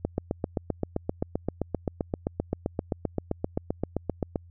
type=click train; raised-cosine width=2 ms; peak=-13 dBFS; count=34; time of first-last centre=0.05-4.358 s; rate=7.66 Hz; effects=added 86 Hz sine -48 dBFS peak until 4.5 s